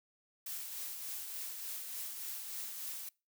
blue noise with tremolo, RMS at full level -41 dBFS, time 0.46-3.09 s, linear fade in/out 5 ms, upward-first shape triangle, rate 3.4 Hz, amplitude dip 40%, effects noise-tail reverb RT60 0.3 s tail -25 dB re dry

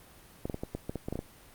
clicks, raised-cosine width 2 ms, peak -20 dBFS, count 11, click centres 0.455 / 0.498 / 0.544 / 0.635 / 0.75 / 0.895 / 0.957 / 1.085 / 1.126 / 1.156 / 1.191 s, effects pink hiss -55 dBFS RMS until 1.54 s + Opus 32 kbps

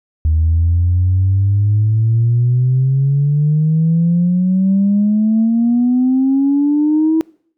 sine exponential sweep, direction up, 77.3 to 323.8 Hz, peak -9 dBFS, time 0.25-7.21 s, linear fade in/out 0 ms, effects noise-tail reverb RT60 0.6 s tail -24 dB re dry + tanh soft clip ceiling -6 dBFS

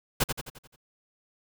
pink noise with echo, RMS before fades -23 dBFS, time 0.2-0.24 s, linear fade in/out 10 ms, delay 87 ms, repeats 6, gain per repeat -6 dB, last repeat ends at 0.762 s, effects none

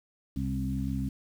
harmonic tone with a mistuned harmonic, 66.4 Hz, C2, 26 cents sharp, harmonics 1 / 2 / 3 / 4, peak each -34 / -34 / -34 / -34 dBFS, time 0.36-1.09 s, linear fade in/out 5 ms, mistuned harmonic 2, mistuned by -25 cents, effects 9-bit

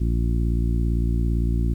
harmonic tone, 57.7 Hz, A#1, 17 cents flat, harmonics 1 / 2 / 3 / 4 / 5 / 6, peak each -20 / -26 / -30 / -32 / -34 / -36 dBFS, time 0-1.74 s, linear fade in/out 10 ms, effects 9-bit

